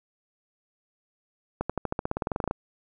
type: accelerating click train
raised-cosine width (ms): 1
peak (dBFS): -13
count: 17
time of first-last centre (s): 1.61-2.511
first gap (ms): 86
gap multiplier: 0.94
effects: none